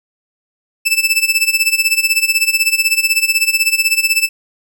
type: tone with tremolo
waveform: sawtooth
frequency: 2637 Hz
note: E7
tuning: in tune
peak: -5 dBFS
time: 0.85-4.29 s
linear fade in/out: 20 ms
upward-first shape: sine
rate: 16 Hz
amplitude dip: 85%
effects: none